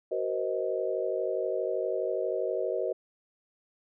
sine chord, C half-diminished seventh, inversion second, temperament just, 376.7 / 470.9 / 523.3 / 627.9 Hz, Gb4 / Bb4 / C5 / Eb5, +31 / +18 / 0 / +16 cents, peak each -33 dBFS, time 0.11-2.93 s, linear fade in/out 10 ms, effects none

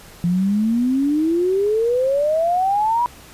sine exponential sweep, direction up, 170.4 to 984 Hz, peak -15 dBFS, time 0.24-3.06 s, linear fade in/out 0 ms, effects pink hiss -43 dBFS RMS until 3.33 s + resampled to 32000 Hz

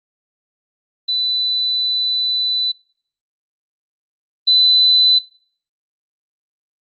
sine tone pair in turn, 3991 / 4008 Hz, B7 / B7, +17 / +25 cents, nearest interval unison, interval 8 cents, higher second, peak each -16 / -9 dBFS, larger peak second, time 1.08-2.72 / 4.47-5.19 s, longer first, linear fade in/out 10 ms, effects noise-tail reverb RT60 0.5 s tail -21 dB re dry + Opus 32 kbps

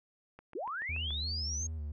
click train, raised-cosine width 0.5 ms, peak -35 dBFS, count 6, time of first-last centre 0.39-1.106 s, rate 6.98 Hz
sine linear sweep, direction up, 293.7 to 6540 Hz, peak -35 dBFS, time 0.55-1.67 s, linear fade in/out 5 ms
triangle tone with vibrato, 77 Hz, D#2, 17 cents flat, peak -34 dBFS, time 0.89-1.92 s, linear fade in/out 5 ms, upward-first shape square, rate 2.8 Hz, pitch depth 59 cents each way
effects none

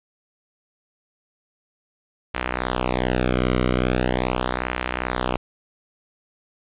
sawtooth tone with flanger, 62.5 Hz, B1, 21 cents sharp, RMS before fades -23 dBFS, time 2.34-5.37 s, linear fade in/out 5 ms, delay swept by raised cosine 0.23 to 1.17 ms, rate 0.4 Hz, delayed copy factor -0.9, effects resampled to 8000 Hz + 8-bit

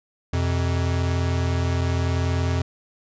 square tone pair together, 87.31 / 128.1 Hz, F2 / C3, 0 / -36 cents, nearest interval perfect fifth, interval 664 cents, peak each -22 / -27 dBFS, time 0.33-2.62 s, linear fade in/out 5 ms, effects resampled to 16000 Hz

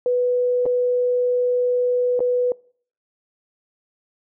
sine tone with dropouts, 493.9 Hz, B4, in tune, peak -16 dBFS, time 0.06-2.52 s, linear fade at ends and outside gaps 1 ms, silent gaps 0.656-0.662 / 2.193-2.204 s, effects noise-tail reverb RT60 0.5 s tail -24 dB re dry

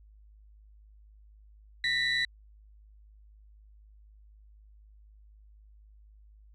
sine tone cluster, 1834 / 1965 / 3940 Hz, A#6 / B6 / B7, -29 / -9 / -5 cents, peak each -30 / -28 / -29 dBFS, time 1.84-2.25 s, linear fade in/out 2 ms, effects tanh soft clip ceiling -21 dBFS + added 52 Hz sine -53 dBFS peak until 6.54 s

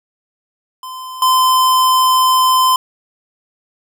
square tone with level steps, 1029 Hz, C6, 29 cents flat, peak -27 / -10 dBFS, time 0.83-2.76 s, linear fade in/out 2 ms, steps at 1.22 s, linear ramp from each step 2 ms, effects none

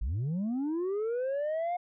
sine linear sweep, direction up, 44.23 to 720 Hz, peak -26 dBFS, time 0.01-1.77 s, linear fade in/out 10 ms, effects tanh soft clip ceiling -28 dBFS

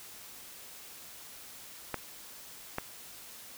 clicks, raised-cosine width 0.5 ms, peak -17 / -17 dBFS, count 2, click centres 1.943 / 2.784 s, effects white hiss -49 dBFS RMS until 3.57 s

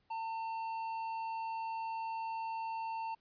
sine tone with tanh clipping, 900 Hz, A5, 39 cents sharp, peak -38 dBFS, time 0.1-3.15 s, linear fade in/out 10 ms, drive 8 dB, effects pink hiss -75 dBFS RMS until 3.2 s + resampled to 11025 Hz

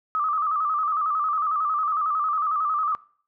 sine tone with vibrato, 1225 Hz, D#6, 27 cents flat, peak -21 dBFS, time 0.15-2.95 s, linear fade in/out 0 ms, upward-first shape square, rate 11 Hz, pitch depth 68 cents each way, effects noise-tail reverb RT60 0.5 s tail -21 dB re dry

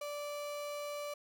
35% pulse tone, 584 Hz, D5, 10 cents flat, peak -37 dBFS, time 0.01-1.14 s, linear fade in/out 5 ms, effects none

